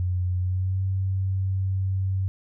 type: tone with pitch glide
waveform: sine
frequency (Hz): 90.5 to 95.33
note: F#2 to G2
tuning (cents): -38 to -48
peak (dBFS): -22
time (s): 0-2.28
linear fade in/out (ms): 0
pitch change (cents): +90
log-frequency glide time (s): 0.37-0.82
effects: none